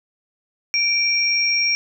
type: tone pair together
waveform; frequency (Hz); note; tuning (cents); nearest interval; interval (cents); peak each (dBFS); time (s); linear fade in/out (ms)
sine; 2349 / 5587; D7 / F8; 0 / 0; octave + minor third; 1500; -19; 0.74-1.75; 0
effects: 9-bit